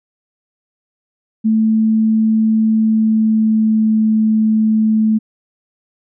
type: tone with pitch glide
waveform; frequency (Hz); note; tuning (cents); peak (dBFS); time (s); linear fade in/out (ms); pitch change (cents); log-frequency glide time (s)
sine; 220 to 218.2; A3 to A3; 0 to -14; -10; 1.44-5.19; 20; -14; 2.77-4.02
effects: none